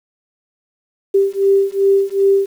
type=beating tone pair; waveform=sine; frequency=392 / 394.6 Hz; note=G4 / G4; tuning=0 / +11 cents; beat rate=2.6 Hz; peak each=-14 dBFS; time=1.14-2.46 s; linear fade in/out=10 ms; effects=7-bit